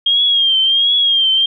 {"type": "tone with vibrato", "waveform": "sine", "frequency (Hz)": 3228, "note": "G#7", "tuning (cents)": -50, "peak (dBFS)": -10, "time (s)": [0.06, 1.46], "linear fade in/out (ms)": 5, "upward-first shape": "triangle", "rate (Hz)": 1.4, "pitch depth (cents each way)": 80, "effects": []}